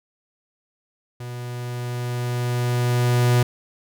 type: tone with level ramp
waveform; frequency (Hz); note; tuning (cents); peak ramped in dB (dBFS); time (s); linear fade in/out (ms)
45% pulse; 122.3; B2; -16; -31 to -14; 1.2-3.43; 5
effects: none